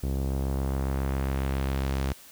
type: tone with low-pass filter sweep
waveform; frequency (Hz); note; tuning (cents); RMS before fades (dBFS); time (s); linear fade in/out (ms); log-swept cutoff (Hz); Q
sawtooth; 67.3; C2; +49; -28; 0.03-2.13; 5; 460 to 7700; 0.75
effects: white hiss -50 dBFS RMS until 2.31 s